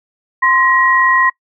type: tone pair together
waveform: sine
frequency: 1043 / 1899.7 Hz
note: C6 / A#6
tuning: -6 / +32 cents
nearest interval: minor seventh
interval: 1038 cents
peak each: -12 dBFS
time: 0.42-1.3 s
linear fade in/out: 10 ms
effects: noise-tail reverb RT60 0.1 s tail -23 dB re dry